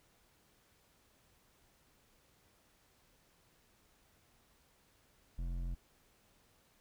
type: tone with hard clipping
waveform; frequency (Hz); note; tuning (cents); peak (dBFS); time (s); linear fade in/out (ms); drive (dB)
sine; 43.48; F1; -7; -38; 5.38-5.75; 10; 10
effects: pink hiss -70 dBFS RMS until 6.8 s